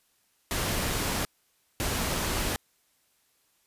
pink noise bursts at uneven times, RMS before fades -29 dBFS, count 2, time 0.51-1.25 / 1.8-2.56 s, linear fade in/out 0 ms, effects white hiss -69 dBFS RMS until 3.66 s + resampled to 32000 Hz

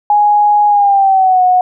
sine tone with pitch glide, 830.6 to 731.5 Hz, G#5 to F#5, 0 to -20 cents, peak -6 dBFS, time 0.1-1.61 s, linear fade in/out 2 ms, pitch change -220 cents, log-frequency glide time 0.68-1.43 s, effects none

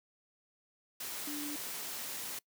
sine tone in noise, 293.7 Hz, D4, in tune, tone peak -39 dBFS, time 1.27-1.56 s, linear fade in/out 5 ms, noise white, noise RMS -41 dBFS, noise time 1-2.39 s, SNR -1 dB, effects noise-tail reverb RT60 0.1 s tail -24 dB re dry + high-pass 150 Hz 12 dB/octave

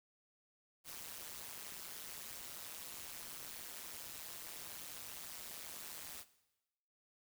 white noise with amplitude modulation, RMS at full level -45 dBFS, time 0.84-6.25 s, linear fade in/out 50 ms, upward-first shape sine, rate 160 Hz, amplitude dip 95%, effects noise-tail reverb RT60 1.0 s tail -17 dB re dry

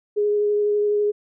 sine tone with vibrato, 415.3 Hz, G#4, in tune, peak -17 dBFS, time 0.16-1.12 s, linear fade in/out 20 ms, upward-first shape triangle, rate 12 Hz, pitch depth 13 cents each way, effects none

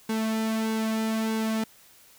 sawtooth tone with flanger, 221.1 Hz, A3, 9 cents sharp, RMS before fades -27 dBFS, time 0.09-1.64 s, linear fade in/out 5 ms, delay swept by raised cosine 1.6 to 2.7 ms, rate 1.6 Hz, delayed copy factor -0.65, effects white hiss -55 dBFS RMS until 2.18 s

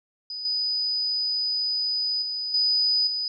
sine tone with level steps, 4978 Hz, D#8, in tune, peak -31 / -23 / -27 / -19 / -25 dBFS, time 0.3-3.28 s, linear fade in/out 2 ms, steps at 0.45 / 2.22 / 2.54 / 3.07 s, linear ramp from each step 2 ms, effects none

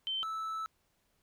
sine / triangle tone pair in turn, 3097 / 1311.2 Hz, G7 / E6, -22 / -10 cents, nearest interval octave + minor third, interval 1488 cents, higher first, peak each -32 / -33 dBFS, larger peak first, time 0.07-0.23 / 0.23-0.66 s, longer second, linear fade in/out 0 ms, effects pink hiss -75 dBFS RMS until 1.22 s

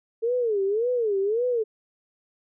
sine tone with vibrato, 440.1 Hz, A4, in tune, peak -21 dBFS, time 0.22-1.64 s, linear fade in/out 20 ms, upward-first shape sine, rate 1.8 Hz, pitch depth 220 cents each way, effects none

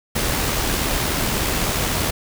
pink noise with amplitude modulation, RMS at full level -20 dBFS, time 0.15-2.11 s, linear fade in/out 10 ms, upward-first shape sine, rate 76.6 Hz, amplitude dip 30%, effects none

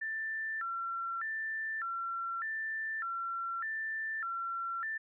sine tone with vibrato, 1553 Hz, G6, 17 cents flat, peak -34 dBFS, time 0.01-4.98 s, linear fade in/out 10 ms, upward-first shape square, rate 0.83 Hz, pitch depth 230 cents each way, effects none

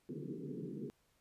pink band-pass noise, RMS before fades -44 dBFS, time 0.09-0.9 s, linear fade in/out 0 ms, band 140 to 450 Hz, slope 96 dB/octave, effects pink hiss -75 dBFS RMS until 1.2 s + resampled to 32000 Hz

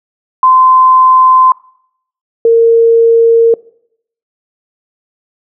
sine tone pair in turn, 1032 / 459.7 Hz, C6 / A#4, -24 / -24 cents, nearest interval octave + major second, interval 1400 cents, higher first, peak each -3 dBFS, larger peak neither, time 0.43-1.52 / 2.45-3.54 s, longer neither, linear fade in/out 2 ms, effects noise-tail reverb RT60 0.7 s tail -22 dB re dry

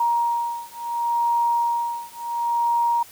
sine beating tone pair, 941 / 941.71 Hz, A#5 / A#5, +16 / +17 cents, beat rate 0.71 Hz, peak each -23 dBFS, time 0-3.03 s, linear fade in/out 5 ms, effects white hiss -46 dBFS RMS until 3.11 s

